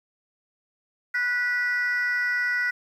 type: tone pair together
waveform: sine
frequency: 1473 / 1956.9 Hz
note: F#6 / B6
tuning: -8 / -16 cents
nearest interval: perfect fourth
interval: 492 cents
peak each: -23 dBFS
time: 1.14-2.71 s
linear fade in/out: 10 ms
effects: tanh soft clip ceiling -19 dBFS + 9-bit